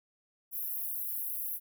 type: high-pass noise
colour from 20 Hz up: pink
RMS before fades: -36 dBFS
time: 0.51-1.6 s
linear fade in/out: 50 ms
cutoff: 11000 Hz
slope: 96 dB/octave
effects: none